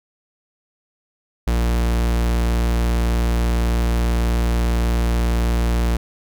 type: tone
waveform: 45% pulse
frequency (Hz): 58.27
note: A#1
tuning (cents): 0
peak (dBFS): -16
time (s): 1.47-5.97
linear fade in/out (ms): 5
effects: none